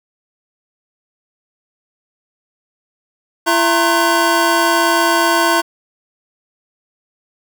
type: tone cluster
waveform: square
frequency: 337.7 / 671 / 925 / 1072 / 1514 Hz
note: E4 / E5 / A#5 / C6 / F#6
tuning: +42 / +31 / -14 / +42 / +39 cents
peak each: -19 dBFS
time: 3.46-5.62 s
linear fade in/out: 20 ms
effects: none